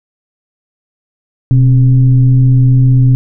sine tone with frequency modulation, 126.4 Hz, B2, 41 cents sharp, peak -4 dBFS, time 1.51-3.15 s, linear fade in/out 0 ms, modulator 144 Hz, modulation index 0.42, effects none

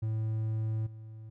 triangle tone with level steps, 110 Hz, A2, in tune, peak -27 / -41 dBFS, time 0.02-1.3 s, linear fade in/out 10 ms, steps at 0.86 s, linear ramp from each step 10 ms, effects none

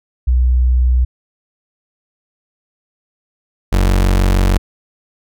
sine / 35% pulse tone pair in turn, 62.2 / 46.5 Hz, B1 / F#1, +13 / +9 cents, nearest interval perfect fourth, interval 504 cents, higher first, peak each -9 / -8 dBFS, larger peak second, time 0.27-1.05 / 3.72-4.58 s, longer second, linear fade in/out 10 ms, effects none

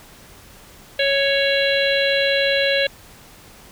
harmonic tone with a mistuned harmonic, 554.4 Hz, C#5, in tune, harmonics 1 / 3 / 4 / 5 / 6 / 7, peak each -19 / -23 / -26 / -24 / -26 / -25 dBFS, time 0.99-2.87 s, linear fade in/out 5 ms, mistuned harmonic 7, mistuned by +49 cents, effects pink hiss -45 dBFS RMS until 3.71 s

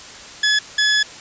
20% pulse tone bursts at uneven times, 1703 Hz, G#6, 43 cents sharp, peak -9 dBFS, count 2, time 0.43-0.59 / 0.78-1.03 s, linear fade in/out 5 ms, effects white hiss -37 dBFS RMS until 1.2 s + resampled to 16000 Hz

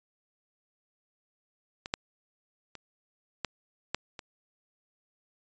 clicks, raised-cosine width 0.2 ms, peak -20 / -10 / -26 / -13 / -11 / -23 dBFS, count 6, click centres 1.859 / 1.939 / 2.753 / 3.447 / 3.946 / 4.192 s, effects resampled to 16000 Hz

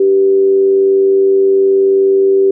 sine tone with amplitude modulation, 389.1 Hz, G4, 13 cents flat, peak -5 dBFS, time 0-2.51 s, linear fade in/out 5 ms, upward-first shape sine, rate 99.1 Hz, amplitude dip 35%, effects none

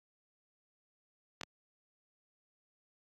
clicks, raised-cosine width 0.2 ms, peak -22 dBFS, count 2, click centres 1.412 / 1.434 s, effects high-pass 100 Hz 12 dB/octave + Opus 48 kbps

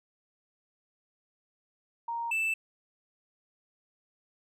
sine / triangle tone pair in turn, 932.3 / 2645 Hz, A#5 / E7, 0 / +5 cents, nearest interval octave + tritone, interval 1805 cents, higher second, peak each -31 / -25 dBFS, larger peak second, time 2.08-2.31 / 2.31-2.54 s, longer neither, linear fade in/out 5 ms, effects none

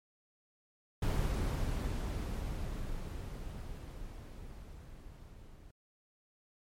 brown noise with level ramp, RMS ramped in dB -30 to -54 dBFS, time 1.02-5.71 s, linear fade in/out 5 ms, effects MP3 64 kbps

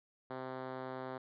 5% pulse tone with band-pass filter, 130 Hz, C3, 11 cents flat, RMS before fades -43 dBFS, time 0.3-1.18 s, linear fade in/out 5 ms, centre 410 Hz, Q 0.55, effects resampled to 11025 Hz

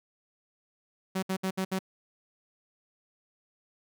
sawtooth tone bursts, 189.1 Hz, F#3, 38 cents sharp, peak -24 dBFS, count 5, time 1.15-1.791 s, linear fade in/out 10 ms, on 77 ms, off 64 ms, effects none

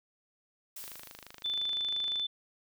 blue noise with exponential decay, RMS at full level -42 dBFS, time 0.76-1.96 s, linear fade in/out 5 ms, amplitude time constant 260 ms
click train, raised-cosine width 0.2 ms, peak -28 dBFS, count 36, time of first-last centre 0.84-2.197 s, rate 25.8 Hz
sine tone, 3520 Hz, A7, in tune, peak -30 dBFS, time 1.44-2.27 s, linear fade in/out 10 ms
effects none

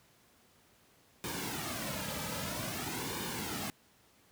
pink noise with flanger, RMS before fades -38 dBFS, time 1.24-3.7 s, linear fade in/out 0 ms, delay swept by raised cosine 1.5 to 2.8 ms, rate 0.51 Hz, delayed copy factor -0.65, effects pink hiss -65 dBFS RMS until 4.31 s + high-pass 80 Hz 12 dB/octave

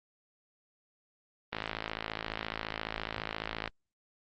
click train, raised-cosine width 0.3 ms, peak -17 dBFS, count 118, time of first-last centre 1.53-3.677 s, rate 54.5 Hz, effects low-pass 5000 Hz 12 dB/octave + Opus 24 kbps

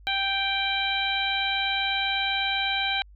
harmonic tone, 784 Hz, G5, in tune, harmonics 1 / 2 / 3 / 4 / 5, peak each -30 / -31 / -29 / -30 / -30 dBFS, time 0.07-3.02 s, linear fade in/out 0 ms, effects added 50 Hz sine -47 dBFS peak until 3.15 s

